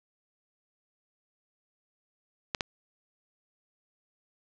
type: clicks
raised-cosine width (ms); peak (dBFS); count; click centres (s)
0.2; -11; 2; 2.548 / 2.608
effects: low-pass 7000 Hz 12 dB/octave + 8-bit